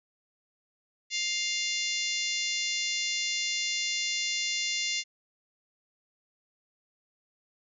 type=harmonic tone; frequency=700 Hz; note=F5; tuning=4 cents sharp; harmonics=3 / 4 / 5 / 6 / 7 / 8 / 9 / 10; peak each=-34 / -35 / -36 / -37 / -37 / -38 / -39 / -39 dBFS; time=1.1-5.04 s; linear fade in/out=50 ms; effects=none